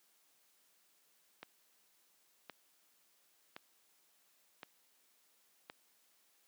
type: click train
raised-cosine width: 0.3 ms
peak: -30 dBFS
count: 5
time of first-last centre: 1.43-5.699 s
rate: 0.937 Hz
effects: white hiss -72 dBFS RMS until 6.47 s + high-pass 200 Hz 12 dB/octave